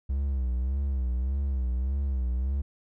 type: tone with vibrato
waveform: triangle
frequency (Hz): 65.41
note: C2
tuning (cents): 0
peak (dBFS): -23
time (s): 0.09-2.62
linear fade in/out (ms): 10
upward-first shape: sine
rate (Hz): 1.7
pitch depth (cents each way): 110
effects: none